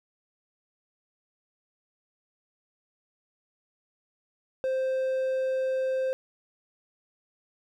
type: tone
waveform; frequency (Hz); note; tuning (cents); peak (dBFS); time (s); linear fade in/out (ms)
triangle; 523.3; C5; 0; -23; 4.64-6.13; 0
effects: none